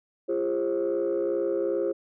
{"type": "tone cluster", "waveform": "sine", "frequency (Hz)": [344.4, 406.9, 533], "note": ["F4", "G#4", "C5"], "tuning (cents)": [-24, -35, 32], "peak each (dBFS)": -27, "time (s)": [0.28, 1.93], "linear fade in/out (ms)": 20, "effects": ["tanh soft clip ceiling -19 dBFS"]}